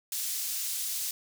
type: high-pass noise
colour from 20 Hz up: pink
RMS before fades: -33 dBFS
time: 0.12-1.11 s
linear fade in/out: 2 ms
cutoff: 5600 Hz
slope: 12 dB/octave
effects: none